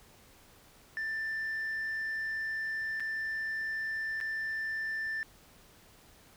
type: tone with dropouts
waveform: sine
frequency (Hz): 1775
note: A6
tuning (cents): +15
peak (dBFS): -30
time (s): 0.97-5.23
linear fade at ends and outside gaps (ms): 0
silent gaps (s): 2.998-3.004 / 4.203-4.211
effects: tanh soft clip ceiling -31 dBFS + pink hiss -59 dBFS RMS until 6.36 s